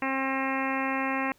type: harmonic tone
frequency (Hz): 267.3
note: C4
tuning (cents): +37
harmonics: 1 / 2 / 3 / 4 / 5 / 6 / 7 / 8 / 9 / 10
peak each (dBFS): -31 / -36 / -34 / -33 / -40 / -39 / -35 / -37 / -39 / -39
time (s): 0.02-1.32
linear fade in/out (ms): 2
effects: pink hiss -63 dBFS RMS until 1.38 s